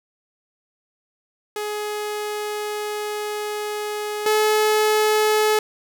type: tone pair in turn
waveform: sawtooth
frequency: 420 / 428.3 Hz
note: G#4 / A4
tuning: +19 / -47 cents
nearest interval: unison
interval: 34 cents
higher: second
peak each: -21 / -12 dBFS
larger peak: second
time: 1.56-4.26 / 4.26-5.59 s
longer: first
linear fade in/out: 2 ms
effects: none